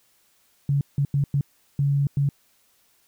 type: tone bursts at uneven times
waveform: sine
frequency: 141 Hz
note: C#3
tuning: 30 cents sharp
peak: -18 dBFS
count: 6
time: 0.69-0.81 / 0.98-1.05 / 1.14-1.24 / 1.34-1.41 / 1.79-2.07 / 2.17-2.29 s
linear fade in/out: 2 ms
effects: white hiss -63 dBFS RMS until 3.07 s